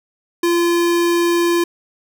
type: tone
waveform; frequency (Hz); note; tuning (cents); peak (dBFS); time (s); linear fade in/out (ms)
square; 343.6; F4; -28; -14; 0.43-1.64; 5
effects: none